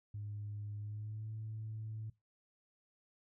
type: tone with pitch glide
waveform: sine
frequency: 103.83 to 109.43 Hz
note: G#2 to A2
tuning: 0 to -9 cents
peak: -40 dBFS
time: 0.14-2.1 s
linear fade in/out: 5 ms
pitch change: +91 cents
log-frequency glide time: 0.78-1.3 s
effects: noise-tail reverb RT60 0.2 s tail -20 dB re dry + tanh soft clip ceiling -36 dBFS